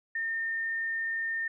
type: tone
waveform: sine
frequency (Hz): 1817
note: A#6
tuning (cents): -45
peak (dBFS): -29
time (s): 0.15-1.48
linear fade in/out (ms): 5
effects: none

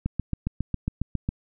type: click train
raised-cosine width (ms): 5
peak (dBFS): -13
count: 10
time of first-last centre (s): 0.06-1.29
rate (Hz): 7.32
effects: none

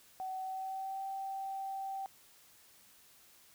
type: tone with pitch glide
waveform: sine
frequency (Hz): 755 to 776.7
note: F#5 to G5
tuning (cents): +35 to -16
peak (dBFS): -37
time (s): 0.2-2.06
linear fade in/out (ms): 0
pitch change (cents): +49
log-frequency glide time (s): 0.38-1.03
effects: white hiss -62 dBFS RMS until 3.54 s

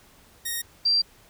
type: tone pair in turn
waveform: 5% pulse / sine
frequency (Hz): 1864.7 / 4716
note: A#6 / D8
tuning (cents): 0 / +6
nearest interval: octave + major third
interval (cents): 1606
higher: second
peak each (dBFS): -17 / -18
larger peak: first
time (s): 0.45-0.62 / 0.85-1.02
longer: neither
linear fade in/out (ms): 10
effects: pink hiss -55 dBFS RMS until 1.29 s

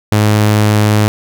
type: tone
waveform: sawtooth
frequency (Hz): 105.8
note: G#2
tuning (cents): +33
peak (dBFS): -4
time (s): 0.12-1.08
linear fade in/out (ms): 0
effects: none

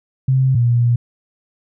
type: tone pair in turn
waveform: sine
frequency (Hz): 131.6 / 119.65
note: C3 / A#2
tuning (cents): +10 / +46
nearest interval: major second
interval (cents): 164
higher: first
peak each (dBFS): -11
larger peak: neither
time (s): 0.28-0.55 / 0.55-0.96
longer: second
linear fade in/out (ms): 5
effects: none

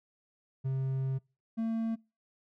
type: tone pair in turn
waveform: triangle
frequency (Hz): 133.1 / 225.8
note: C3 / A3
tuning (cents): +30 / +45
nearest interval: major sixth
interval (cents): 915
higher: second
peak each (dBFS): -27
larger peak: neither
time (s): 0.64-1.19 / 1.57-1.96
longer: first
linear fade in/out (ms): 20
effects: noise-tail reverb RT60 0.3 s tail -25 dB re dry

